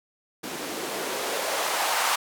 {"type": "noise with band-pass filter sweep", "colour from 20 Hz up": "blue", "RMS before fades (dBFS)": -28, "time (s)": [0.43, 2.16], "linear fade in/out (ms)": 10, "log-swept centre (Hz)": [250, 980], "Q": 1.9, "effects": []}